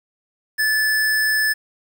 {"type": "tone", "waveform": "square", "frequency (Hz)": 1738, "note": "A6", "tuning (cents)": -22, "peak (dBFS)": -17, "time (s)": [0.58, 1.54], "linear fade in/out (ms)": 20, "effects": ["8-bit"]}